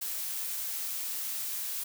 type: noise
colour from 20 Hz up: blue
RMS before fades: -35 dBFS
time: 0.01-1.84 s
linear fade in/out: 10 ms
effects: none